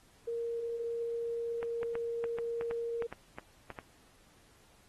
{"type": "tone", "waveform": "sine", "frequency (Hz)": 466.2, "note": "A#4", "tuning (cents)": 0, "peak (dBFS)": -33, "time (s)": [0.27, 3.07], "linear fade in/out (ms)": 10}
{"type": "clicks", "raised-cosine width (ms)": 0.5, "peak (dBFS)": -27, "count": 12, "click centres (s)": [1.629, 1.831, 1.954, 2.241, 2.386, 2.611, 2.711, 3.023, 3.126, 3.385, 3.703, 3.788]}
{"effects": ["pink hiss -64 dBFS RMS until 4.88 s", "AAC 32 kbps"]}